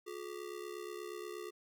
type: ring-modulated tone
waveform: square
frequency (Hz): 392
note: G4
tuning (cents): 0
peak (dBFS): -40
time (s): 0.06-1.51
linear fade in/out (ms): 20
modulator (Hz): 34.2
effects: none